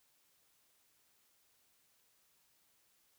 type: silence
effects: white hiss -73 dBFS RMS until 3.18 s